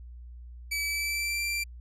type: tone with pitch glide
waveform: sawtooth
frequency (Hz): 2297 to 2356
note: D7 to D7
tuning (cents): -39 to +5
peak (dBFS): -25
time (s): 0.71-1.64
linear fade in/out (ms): 10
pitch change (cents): +44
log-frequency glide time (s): 0.84-1.42
effects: added 60 Hz sine -42 dBFS peak until 1.8 s + resampled to 32000 Hz